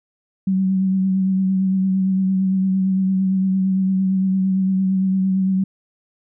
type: tone with vibrato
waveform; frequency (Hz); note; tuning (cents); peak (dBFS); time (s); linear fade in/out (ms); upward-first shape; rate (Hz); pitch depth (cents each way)
sine; 189.8; F#3; +44; -15; 0.47-5.64; 5; triangle; 8.8; 29
effects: none